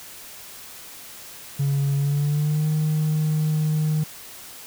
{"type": "tone with pitch glide", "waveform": "triangle", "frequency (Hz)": [140, 154.45], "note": ["C#3", "D#3"], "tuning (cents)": [18, -12], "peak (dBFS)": -16, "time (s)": [1.59, 4.04], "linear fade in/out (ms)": 10, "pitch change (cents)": 170, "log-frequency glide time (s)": [1.95, 2.67], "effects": ["tanh soft clip ceiling -14 dBFS", "white hiss -41 dBFS RMS until 4.66 s"]}